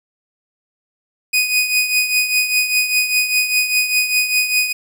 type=tone with tremolo; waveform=sawtooth; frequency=2489 Hz; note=D#7; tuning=in tune; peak=-8 dBFS; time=1.33-4.73 s; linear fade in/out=10 ms; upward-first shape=triangle; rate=5 Hz; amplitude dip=70%; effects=8-bit